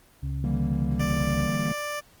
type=harmonic tone; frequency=68.2 Hz; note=C#2; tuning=28 cents flat; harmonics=1 / 2 / 4; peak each=-30 / -30 / -42 dBFS; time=0.22-1.48 s; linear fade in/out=20 ms
type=chord; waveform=triangle; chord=E half-diminished seventh; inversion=third; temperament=equal; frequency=146.83 / 164.81 / 196 / 233.1 Hz; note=D3 / E3 / G3 / Bb3; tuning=0 / 0 / 0 / 0 cents; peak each=-28 / -29 / -29 / -28 dBFS; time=0.44-1.72 s; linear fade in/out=2 ms
type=tone; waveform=15% pulse; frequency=590 Hz; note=D5; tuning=8 cents sharp; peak=-23 dBFS; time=0.99-2.01 s; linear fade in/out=20 ms
effects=pink hiss -57 dBFS RMS until 2.2 s + Opus 24 kbps